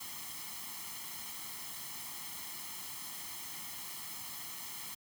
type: noise with comb filter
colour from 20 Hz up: white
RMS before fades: -44 dBFS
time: 0-4.95 s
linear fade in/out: 10 ms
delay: 0.96 ms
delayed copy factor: +0.7
effects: high-pass 100 Hz 12 dB/octave